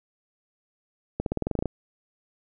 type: accelerating click train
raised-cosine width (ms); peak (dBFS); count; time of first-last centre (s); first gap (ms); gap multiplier
2; -13; 11; 1.2-1.657; 62; 0.93
effects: none